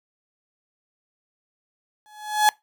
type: tone with exponential growth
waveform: 35% pulse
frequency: 847 Hz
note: G#5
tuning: 34 cents sharp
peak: -10 dBFS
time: 2.06-2.49 s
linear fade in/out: 0 ms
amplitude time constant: 92 ms
effects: noise-tail reverb RT60 0.2 s tail -24 dB re dry